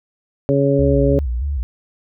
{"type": "harmonic tone", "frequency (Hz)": 139.5, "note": "C#3", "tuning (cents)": 11, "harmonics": [1, 2, 3, 4], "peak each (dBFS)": [-18, -18, -18, -18], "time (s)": [0.49, 1.19], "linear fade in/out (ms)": 0}
{"type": "tone with vibrato", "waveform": "sine", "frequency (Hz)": 65.41, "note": "C2", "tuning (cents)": 0, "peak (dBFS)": -18, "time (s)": [0.79, 1.63], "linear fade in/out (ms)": 0, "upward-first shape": "square", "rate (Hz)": 3.2, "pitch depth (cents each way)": 150}
{"effects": []}